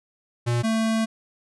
square tone pair in turn, 119.5 / 222.9 Hz, A#2 / A3, +43 / +23 cents, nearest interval major seventh, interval 1080 cents, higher second, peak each -21 dBFS, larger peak neither, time 0.46-0.63 / 0.63-1.06 s, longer second, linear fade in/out 20 ms, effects resampled to 24000 Hz

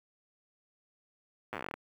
slowing click train, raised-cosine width 0.5 ms, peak -22 dBFS, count 14, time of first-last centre 1.53-1.74 s, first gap 8 ms, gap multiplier 1.11, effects high-pass 150 Hz 12 dB/octave + 9-bit

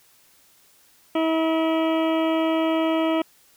harmonic tone with a mistuned harmonic, 322.2 Hz, E4, 39 cents flat, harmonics 1 / 2 / 3 / 4 / 6 / 7 / 8 / 9 / 10, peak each -21 / -24 / -31 / -32 / -39 / -37 / -42 / -38 / -40 dBFS, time 1.15-3.22 s, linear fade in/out 5 ms, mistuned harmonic 7, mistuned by +43 cents, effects white hiss -57 dBFS RMS until 3.56 s

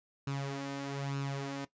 sawtooth tone with flanger, 138.9 Hz, C#3, 4 cents sharp, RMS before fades -37 dBFS, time 0.27-1.65 s, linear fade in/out 5 ms, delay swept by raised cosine 0.74 to 3.94 ms, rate 1.1 Hz, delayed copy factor +0.6, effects noise-tail reverb RT60 0.1 s tail -17 dB re dry + resampled to 16000 Hz

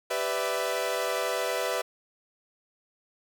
sawtooth chord, E minor seventh, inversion first, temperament equal with one note detuned, 392 / 497.6 / 587.3 / 659.3 Hz, G4 / B4 / D5 / E5, 0 / +13 / 0 / 0 cents, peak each -32 / -27 / -30 / -28 dBFS, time 0.1-1.82 s, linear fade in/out 10 ms, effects none

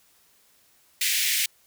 pink high-pass noise, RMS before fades -24 dBFS, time 1.01-1.46 s, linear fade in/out 5 ms, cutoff 1900 Hz, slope 48 dB/octave, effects white hiss -61 dBFS RMS until 1.66 s

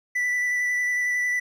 triangle tone with vibrato, 1975.5 Hz, B6, in tune, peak -20 dBFS, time 0.15-1.4 s, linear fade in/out 10 ms, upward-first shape square, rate 11 Hz, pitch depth 10 cents each way, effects none

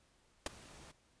pink noise with ADSR envelope, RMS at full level -34 dBFS, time 0.46-0.92 s, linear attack 3 ms, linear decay 15 ms, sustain -22 dB, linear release 12 ms, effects pink hiss -71 dBFS RMS until 1.2 s + resampled to 22050 Hz

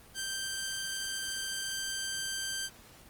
10% pulse tone, 1568 Hz, G6, in tune, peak -25 dBFS, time 0.14-2.7 s, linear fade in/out 50 ms, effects pink hiss -55 dBFS RMS until 3.09 s + Opus 24 kbps

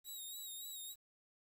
10% pulse tone with vibrato, 3797 Hz, A#7, 31 cents sharp, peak -39 dBFS, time 0.04-0.96 s, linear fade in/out 50 ms, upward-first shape sine, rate 3.5 Hz, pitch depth 56 cents each way, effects 11-bit

